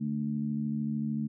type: harmonic tone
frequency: 73.42 Hz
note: D2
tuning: in tune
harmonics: 2 / 3 / 4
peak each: -35 / -30 / -41 dBFS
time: 0-1.28 s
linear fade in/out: 20 ms
effects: none